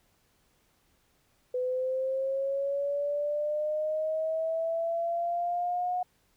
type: linear sweep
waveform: sine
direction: up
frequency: 500 to 727 Hz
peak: -27 dBFS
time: 1.54-6.03 s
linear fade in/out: 5 ms
effects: pink hiss -69 dBFS RMS until 6.36 s